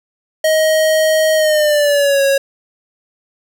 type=tone with pitch glide; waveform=square; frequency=629 to 550.7 Hz; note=D#5 to C#5; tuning=+19 to -11 cents; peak=-11 dBFS; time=0.44-2.38 s; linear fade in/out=5 ms; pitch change=-230 cents; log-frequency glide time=1.35-2.23 s; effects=none